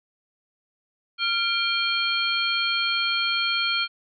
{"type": "tone cluster", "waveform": "sine", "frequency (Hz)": [1389, 2369, 3188, 4312], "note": ["F6", "D7", "G7", "C#8"], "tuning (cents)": [-10, 14, 28, -49], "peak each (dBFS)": -27, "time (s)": [1.18, 3.88], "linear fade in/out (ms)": 50, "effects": []}